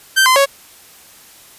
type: tone with pitch steps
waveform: sawtooth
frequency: 1557 / 1031 / 554 Hz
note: G6 / C6 / C#5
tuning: -12 / -26 / -1 cents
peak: -5 dBFS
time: 0.16-0.46 s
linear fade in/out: 20 ms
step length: 100 ms
effects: white hiss -43 dBFS RMS until 1.58 s + resampled to 32000 Hz